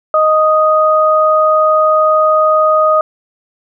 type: tone pair together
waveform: sine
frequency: 622.3 / 1244.6 Hz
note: D#5 / D#6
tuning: 0 / 0 cents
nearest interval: octave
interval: 1200 cents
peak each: -10 dBFS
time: 0.14-3.01 s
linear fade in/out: 2 ms
effects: none